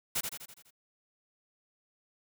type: noise with echo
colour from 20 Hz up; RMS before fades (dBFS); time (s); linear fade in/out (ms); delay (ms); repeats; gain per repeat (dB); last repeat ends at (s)
white; -31; 0.15-0.21; 10; 83; 6; -5; 0.708
effects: none